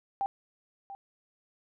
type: tone with echo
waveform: sine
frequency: 790 Hz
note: G5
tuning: 13 cents sharp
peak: -27 dBFS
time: 0.21-0.26 s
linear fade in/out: 0 ms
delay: 690 ms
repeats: 1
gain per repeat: -13 dB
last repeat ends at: 0.95 s
effects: none